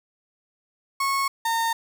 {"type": "tone pair in turn", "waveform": "35% pulse", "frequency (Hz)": [1098, 913.8], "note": ["C#6", "A#5"], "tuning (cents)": [-17, -35], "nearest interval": "minor third", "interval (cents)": 318, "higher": "first", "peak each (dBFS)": [-20, -20], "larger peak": "neither", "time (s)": [[1, 1.28], [1.45, 1.73]], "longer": "neither", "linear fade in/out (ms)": 5, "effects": []}